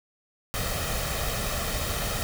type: noise with comb filter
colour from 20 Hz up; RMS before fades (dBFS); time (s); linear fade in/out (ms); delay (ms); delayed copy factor
pink; -29; 0.54-2.23; 0; 1.6; +0.55
effects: none